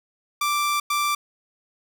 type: tone bursts at uneven times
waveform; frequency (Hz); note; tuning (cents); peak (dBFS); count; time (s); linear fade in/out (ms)
sawtooth; 1174.7; D6; 0; -17; 2; 0.41-0.8 / 0.9-1.15; 5
effects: none